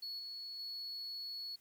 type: tone with level steps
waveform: sine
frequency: 4383 Hz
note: C#8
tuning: 20 cents flat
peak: -38 / -42 / -39 dBFS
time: 0.02-1.56 s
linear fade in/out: 10 ms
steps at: 0.19 / 0.59 s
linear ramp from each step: 2 ms
effects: tanh soft clip ceiling -40 dBFS + white hiss -70 dBFS RMS until 1.6 s